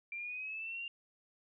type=linear sweep; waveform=sine; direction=up; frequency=2356 to 2797 Hz; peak=-39 dBFS; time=0.12-0.88 s; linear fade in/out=2 ms; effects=none